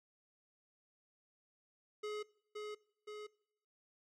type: tone with echo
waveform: square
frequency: 421.9 Hz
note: G#4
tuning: 27 cents sharp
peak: -40 dBFS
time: 2.03-2.23 s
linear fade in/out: 10 ms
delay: 520 ms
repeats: 2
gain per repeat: -3 dB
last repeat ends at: 3.27 s
effects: noise-tail reverb RT60 0.7 s tail -22 dB re dry + low-pass 6000 Hz 12 dB/octave